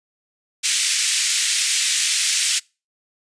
white band-pass noise, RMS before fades -20 dBFS, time 0.63-2.6 s, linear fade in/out 20 ms, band 2000 to 9200 Hz, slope 24 dB/octave, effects noise-tail reverb RT60 0.3 s tail -26 dB re dry + resampled to 22050 Hz

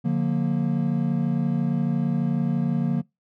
triangle chord, Bb major, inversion first, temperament equal with one note detuned, 146.83 / 178.49 / 233.1 Hz, D3 / F3 / Bb3, 0 / +38 / 0 cents, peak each -23 dBFS, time 0.04-3.02 s, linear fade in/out 20 ms, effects noise-tail reverb RT60 0.2 s tail -25 dB re dry

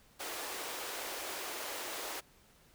pink high-pass noise, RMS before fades -41 dBFS, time 0.19-2.21 s, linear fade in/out 20 ms, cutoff 370 Hz, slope 24 dB/octave, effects pink hiss -64 dBFS RMS until 2.74 s

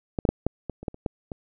clicks, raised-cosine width 2 ms, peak -13 / -8 / -6 / -9 / -17 / -26 / -14 / -28 / -12 / -20 dBFS, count 10, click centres 0.188 / 0.252 / 0.29 / 0.466 / 0.697 / 0.83 / 0.882 / 0.944 / 1.062 / 1.318 s, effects none

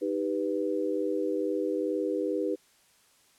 sine chord, Eb augmented, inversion none, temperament equal with one note detuned, 311.1 / 393.4 / 493.9 Hz, Eb4 / G4 / B4, 0 / +6 / 0 cents, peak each -31 dBFS, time 0.01-2.56 s, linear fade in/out 20 ms, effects white hiss -63 dBFS RMS until 3.38 s + low-pass 11000 Hz 12 dB/octave

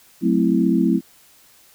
sine chord, F# half-diminished seventh, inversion none, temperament equal, 185 / 220 / 261.6 / 329.6 Hz, F#3 / A3 / C4 / E4, 0 / 0 / 0 / 0 cents, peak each -20 dBFS, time 0.21-1.01 s, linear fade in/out 50 ms, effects white hiss -52 dBFS RMS until 1.74 s

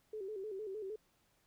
sine tone with vibrato, 407 Hz, G#4, 35 cents flat, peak -40 dBFS, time 0.13-0.96 s, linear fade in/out 5 ms, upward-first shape square, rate 6.5 Hz, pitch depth 100 cents each way, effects pink hiss -74 dBFS RMS until 1.46 s

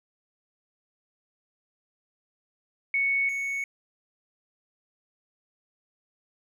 sine / triangle tone pair in turn, 2217 / 2217 Hz, C#7 / C#7, 0 / 0 cents, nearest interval unison, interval 0 cents, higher neither, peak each -22 / -26 dBFS, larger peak first, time 2.94-3.29 / 3.29-3.64 s, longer neither, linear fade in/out 2 ms, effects none

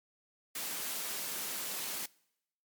white high-pass noise, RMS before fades -38 dBFS, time 0.55-2.06 s, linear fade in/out 5 ms, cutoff 160 Hz, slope 24 dB/octave, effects noise-tail reverb RT60 0.8 s tail -24 dB re dry + MP3 96 kbps

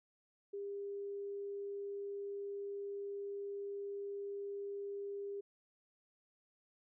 sine tone, 401.5 Hz, G4, 41 cents sharp, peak -40 dBFS, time 0.53-5.41 s, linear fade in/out 10 ms, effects none

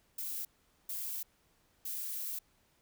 violet noise bursts at uneven times, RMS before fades -39 dBFS, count 3, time 0.18-0.45 / 0.89-1.23 / 1.85-2.39 s, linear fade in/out 5 ms, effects pink hiss -71 dBFS RMS until 2.81 s

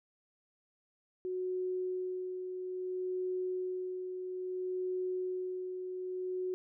sine tone with tremolo, 368 Hz, F#4, 9 cents flat, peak -32 dBFS, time 1.25-6.54 s, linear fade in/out 0 ms, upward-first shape sine, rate 0.6 Hz, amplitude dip 45%, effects none

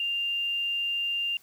sine tone, 2794 Hz, F7, in tune, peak -26 dBFS, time 0-1.37 s, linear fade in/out 2 ms, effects white hiss -59 dBFS RMS until 1.42 s

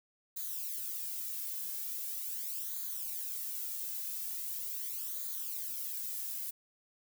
violet noise with flanger, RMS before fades -39 dBFS, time 0.36-6.51 s, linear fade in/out 10 ms, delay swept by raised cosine 0.36 to 2.16 ms, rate 0.41 Hz, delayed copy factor -0.7, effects none

